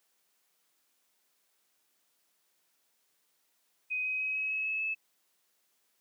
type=tone with pitch steps; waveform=sine; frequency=2508 / 2524 / 2540 / 2556 / 2573 / 2589 / 2605 Hz; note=D#7 / D#7 / D#7 / D#7 / E7 / E7 / E7; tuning=+13 / +24 / +35 / +46 / -43 / -32 / -21 cents; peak=-30 dBFS; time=3.9-4.95 s; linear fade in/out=20 ms; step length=150 ms; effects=white hiss -74 dBFS RMS until 6 s + high-pass 200 Hz 12 dB/octave